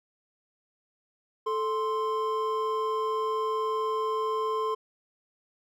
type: tone pair together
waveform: triangle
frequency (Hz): 437.8 / 1046.5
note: A4 / C6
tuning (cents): -9 / 0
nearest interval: octave + minor third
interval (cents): 1509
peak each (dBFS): -27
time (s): 1.46-4.75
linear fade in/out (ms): 10
effects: none